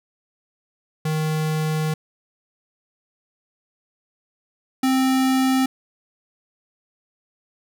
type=tone pair in turn; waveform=square; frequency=155.9 / 262.2 Hz; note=D#3 / C4; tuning=+4 / +4 cents; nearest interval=major sixth; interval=900 cents; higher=second; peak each=-21 / -17 dBFS; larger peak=second; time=1.05-1.94 / 4.83-5.66 s; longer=first; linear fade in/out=5 ms; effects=none